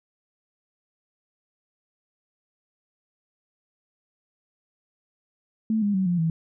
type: tone with pitch steps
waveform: sine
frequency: 220 / 204.1 / 189.32 / 175.63 / 162.92 Hz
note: A3 / G#3 / F#3 / F3 / E3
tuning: 0 / -30 / +40 / +10 / -20 cents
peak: -20 dBFS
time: 5.7-6.3 s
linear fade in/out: 2 ms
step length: 120 ms
effects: none